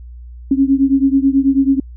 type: beating tone pair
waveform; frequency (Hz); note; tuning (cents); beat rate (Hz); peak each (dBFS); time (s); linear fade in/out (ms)
sine; 269 / 278.2; C4 / C#4; +48 / +6; 9.2; -12 / -14; 0.51-1.8; 5
effects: added 60 Hz sine -31 dBFS peak until 1.96 s